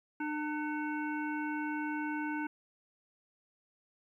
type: harmonic tone with a mistuned harmonic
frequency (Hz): 300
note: D4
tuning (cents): +37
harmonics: 1 / 3 / 5 / 7 / 9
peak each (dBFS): -35 / -40 / -40 / -47 / -52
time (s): 0.2-2.47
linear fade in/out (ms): 5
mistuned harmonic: 7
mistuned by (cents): +89
effects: 12-bit